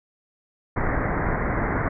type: low-pass noise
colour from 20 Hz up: pink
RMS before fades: -24 dBFS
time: 0.76-1.89 s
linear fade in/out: 10 ms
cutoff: 2100 Hz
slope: 96 dB/octave
effects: none